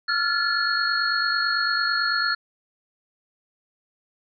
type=tone cluster; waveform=sine; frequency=1366 / 1415 / 1726 / 4315 Hz; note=F6 / F6 / A6 / C#8; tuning=-39 / +22 / -34 / -47 cents; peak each=-26 dBFS; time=0.08-2.35 s; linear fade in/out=10 ms; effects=none